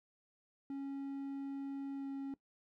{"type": "tone with pitch glide", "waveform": "triangle", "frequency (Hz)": [275.8, 274.1], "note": ["C#4", "C#4"], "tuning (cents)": [-9, -19], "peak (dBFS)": -37, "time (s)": [0.7, 2.34], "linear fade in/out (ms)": 2, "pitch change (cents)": -10, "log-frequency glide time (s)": [1.95, 2.07], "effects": ["noise-tail reverb RT60 0.1 s tail -19 dB re dry"]}